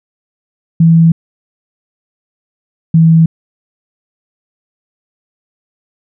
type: tone pair in turn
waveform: sine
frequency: 164.81 / 163.01 Hz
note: E3 / E3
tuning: 0 / -19 cents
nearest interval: unison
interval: 19 cents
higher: first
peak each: -3 dBFS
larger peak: neither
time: 0.8-1.12 / 2.94-3.26 s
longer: neither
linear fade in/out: 5 ms
effects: none